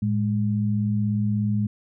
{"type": "tone pair together", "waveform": "sine", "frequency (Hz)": [110.29, 206.7], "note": ["A2", "G#3"], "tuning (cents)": [5, -8], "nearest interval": "major seventh", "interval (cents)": 1087, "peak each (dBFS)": -23, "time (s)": [0.02, 1.67], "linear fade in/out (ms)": 5, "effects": []}